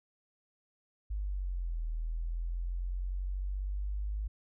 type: exponential two-way sweep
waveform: sine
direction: down then up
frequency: 52 to 39.93 to 52 Hz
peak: -32 dBFS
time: 1.1-4.28 s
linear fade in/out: 10 ms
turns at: 1.87 s
effects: none